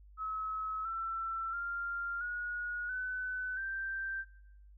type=tone with pitch steps; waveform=sine; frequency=1288 / 1339.6 / 1393.3 / 1449.1 / 1507.1 / 1567.5 Hz; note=E6 / E6 / F6 / F#6 / F#6 / G6; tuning=-41 / +27 / -4 / -37 / +31 / -1 cents; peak=-35 dBFS; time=0.17-4.25 s; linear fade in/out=50 ms; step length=680 ms; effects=noise-tail reverb RT60 0.7 s tail -18 dB re dry + added 50 Hz sine -54 dBFS peak until 4.77 s